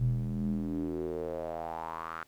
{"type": "tone with band-pass filter sweep", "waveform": "square", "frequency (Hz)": 40.86, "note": "E1", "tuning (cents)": -14, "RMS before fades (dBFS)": -34, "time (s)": [0, 2.23], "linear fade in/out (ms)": 0, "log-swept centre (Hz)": [120, 1400], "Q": 5, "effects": ["pink hiss -65 dBFS RMS until 2.27 s"]}